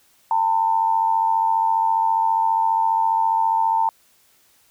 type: tone with amplitude modulation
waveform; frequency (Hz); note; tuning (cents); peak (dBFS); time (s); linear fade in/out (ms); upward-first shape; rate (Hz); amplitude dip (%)
sine; 900; A5; +39; -13; 0.31-3.89; 2; sine; 94.8; 65
effects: white hiss -58 dBFS RMS until 4.7 s